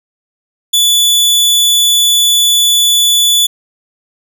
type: tone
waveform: sawtooth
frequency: 3460 Hz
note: A7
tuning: 30 cents flat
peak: -4 dBFS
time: 0.73-3.47 s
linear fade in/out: 10 ms
effects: none